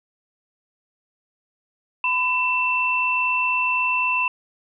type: tone pair together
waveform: sine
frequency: 1003 / 2678 Hz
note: B5 / E7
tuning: +26 / +27 cents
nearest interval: octave + perfect fourth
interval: 1701 cents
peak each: -23 / -20 dBFS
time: 2.04-4.28 s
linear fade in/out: 2 ms
effects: none